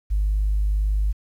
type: tone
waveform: sine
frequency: 51 Hz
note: G#1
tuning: 31 cents flat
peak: -17 dBFS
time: 0.1-1.13 s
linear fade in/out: 20 ms
effects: tanh soft clip ceiling -14 dBFS + 9-bit